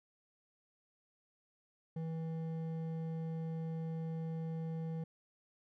triangle tone with hard clipping, 162.3 Hz, E3, 27 cents flat, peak -39 dBFS, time 1.96-5.04 s, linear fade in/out 5 ms, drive 12 dB, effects none

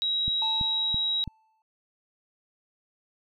sine tone, 3846 Hz, B7, 47 cents flat, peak -24 dBFS, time 0.02-1.24 s, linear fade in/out 0 ms
click train, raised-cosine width 5 ms, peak -22 dBFS, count 4, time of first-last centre 0.28-1.277 s, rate 3.01 Hz
triangle tone with exponential decay, 880 Hz, A5, in tune, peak -28 dBFS, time 0.42-1.62 s, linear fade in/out 1 ms, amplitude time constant 260 ms
effects none

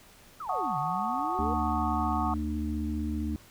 sine exponential two-way sweep, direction down then up, 1380 to 137.6 to 492.8 Hz, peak -35 dBFS, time 0.4-1.54 s, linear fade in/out 5 ms, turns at 0.78 s
sine chord, D# half-diminished seventh, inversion first, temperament equal, 740 / 880 / 1108.7 / 1244.5 Hz, F#5 / A5 / C#6 / D#6, 0 / 0 / 0 / 0 cents, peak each -32 / -34 / -33 / -35 dBFS, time 0.49-2.34 s, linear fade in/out 2 ms
harmonic tone, 75.5 Hz, D2, 48 cents sharp, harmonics 1 / 3 / 4, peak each -32 / -33 / -34 dBFS, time 1.39-3.36 s, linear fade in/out 0 ms
effects pink hiss -55 dBFS RMS until 3.5 s

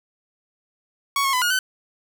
sawtooth tone with pitch steps, 1115 / 1089 / 1005 / 1436 / 1518 Hz, C#6 / C#6 / B5 / F6 / F#6, +10 / -31 / +30 / +48 / +44 cents, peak -15 dBFS, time 1.16-1.59 s, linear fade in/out 2 ms, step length 86 ms, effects none

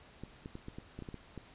clicks, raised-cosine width 3 ms, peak -30 dBFS, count 10, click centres 0.236 / 0.459 / 0.554 / 0.684 / 0.785 / 0.99 / 1.023 / 1.088 / 1.143 / 1.377 s, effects pink hiss -58 dBFS RMS until 1.54 s + resampled to 8000 Hz

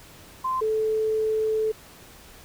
sine tone pair in turn, 1038 / 436.4 Hz, C6 / A4, -14 / -14 cents, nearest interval octave + minor third, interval 1500 cents, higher first, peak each -23 / -21 dBFS, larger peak second, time 0.44-0.61 / 0.61-1.72 s, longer second, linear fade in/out 10 ms, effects pink hiss -48 dBFS RMS until 2.44 s

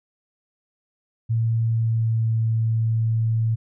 sine tone with pitch glide, 113.9 to 112.53 Hz, A#2 to A2, -40 to +39 cents, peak -18 dBFS, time 1.29-3.56 s, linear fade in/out 20 ms, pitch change -21 cents, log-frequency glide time 1.64-2.28 s, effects none

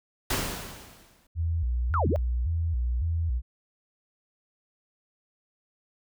pink noise with exponential decay, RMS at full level -25 dBFS, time 0.3-1.27 s, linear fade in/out 5 ms, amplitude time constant 210 ms
sine tone with vibrato, 70.9 Hz, C#2, 40 cents sharp, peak -24 dBFS, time 1.35-3.42 s, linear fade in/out 50 ms, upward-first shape square, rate 1.8 Hz, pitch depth 270 cents each way
sine linear two-way sweep, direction down then up, 1441 to 94.5 to 660 Hz, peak -24 dBFS, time 1.94-2.16 s, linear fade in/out 0 ms, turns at 2.08 s
effects none

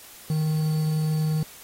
triangle tone with quantisation, 155.56 Hz, D#3, in tune, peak -19 dBFS, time 0.3-1.43 s, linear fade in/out 2 ms, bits 7, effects white hiss -46 dBFS RMS until 1.63 s + AAC 48 kbps

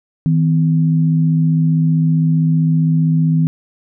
sine tone pair together, 160 / 255.4 Hz, D#3 / C4, +49 / -42 cents, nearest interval minor sixth, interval 809 cents, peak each -11 / -20 dBFS, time 0.26-3.47 s, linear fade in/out 0 ms, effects none

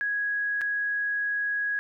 sine tone with dropouts, 1661.2 Hz, G#6, in tune, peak -25 dBFS, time 0.01-1.79 s, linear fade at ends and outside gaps 0 ms, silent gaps 0.611-0.616 s, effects none

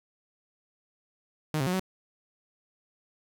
sawtooth tone with pitch steps, 154.2 / 133.2 / 181.3 / 187.9 Hz, D#3 / C3 / F#3 / F#3, -15 / +31 / -35 / +27 cents, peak -22 dBFS, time 1.54-1.796 s, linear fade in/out 0 ms, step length 64 ms, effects 9-bit

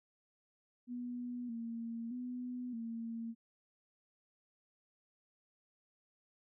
sine tone with pitch steps, 244.5 / 230.5 / 248.2 / 229.1 Hz, B3 / A#3 / B3 / A#3, -17 / -19 / +9 / -30 cents, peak -39 dBFS, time 0.87-3.35 s, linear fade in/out 50 ms, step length 620 ms, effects none

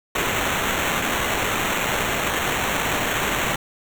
blue noise with sample-and-hold, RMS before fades -23 dBFS, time 0.15-3.56 s, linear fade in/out 5 ms, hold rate 4900 Hz, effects none

